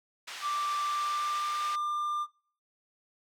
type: band-pass noise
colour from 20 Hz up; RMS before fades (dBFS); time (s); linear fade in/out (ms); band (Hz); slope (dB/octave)
pink; -42; 0.27-1.76; 10; 1400 to 5600; 12
type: tone with pitch glide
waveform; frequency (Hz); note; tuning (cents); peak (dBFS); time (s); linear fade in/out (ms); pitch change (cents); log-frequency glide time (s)
triangle; 1175 to 1195.5; D6 to D6; +1 to +30; -27; 0.41-2.27; 50; +29; 0.81-1.69
effects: noise-tail reverb RT60 0.6 s tail -26 dB re dry